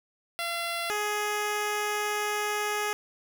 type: tone pair in turn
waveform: 10% pulse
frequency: 683 / 418.1 Hz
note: F5 / G#4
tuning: -39 / +12 cents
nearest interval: minor sixth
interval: 849 cents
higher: first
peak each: -21 / -19 dBFS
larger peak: second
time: 0.39-0.9 / 0.9-2.93 s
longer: second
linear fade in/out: 0 ms
effects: none